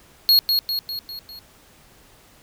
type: tone with echo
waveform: square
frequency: 4306 Hz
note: C8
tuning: 49 cents sharp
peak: -12 dBFS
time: 0.29-0.39 s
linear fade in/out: 0 ms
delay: 200 ms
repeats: 5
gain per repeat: -5 dB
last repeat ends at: 1.39 s
effects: pink hiss -52 dBFS RMS until 2.42 s